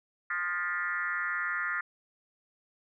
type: tone with frequency modulation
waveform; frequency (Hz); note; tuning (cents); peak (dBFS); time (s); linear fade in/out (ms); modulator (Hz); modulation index
sine; 1587; G6; +21; -29; 0.3-1.81; 5; 177; 2.1
effects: none